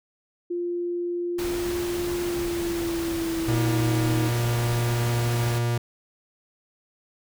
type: tone with pitch glide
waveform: sine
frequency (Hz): 349.2 to 318.4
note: F4 to D#4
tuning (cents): 0 to +40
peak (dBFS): -25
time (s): 0.5-4.29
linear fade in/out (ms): 10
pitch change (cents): -160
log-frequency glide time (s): 2.2-4.07
type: noise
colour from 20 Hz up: pink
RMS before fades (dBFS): -34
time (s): 1.38-5.59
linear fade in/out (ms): 10
type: tone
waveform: 45% pulse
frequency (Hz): 118.7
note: A#2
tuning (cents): +32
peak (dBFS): -22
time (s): 3.48-5.78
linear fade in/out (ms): 5
effects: none